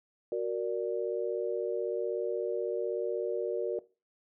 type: chord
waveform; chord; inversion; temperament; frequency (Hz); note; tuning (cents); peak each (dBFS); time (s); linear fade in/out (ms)
sine; Gb augmented; none; equal; 370 / 466.2 / 587.3; Gb4 / Bb4 / D5; 0 / 0 / 0; -33 / -32 / -36; 0.32-3.79; 2
effects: noise-tail reverb RT60 0.3 s tail -19 dB re dry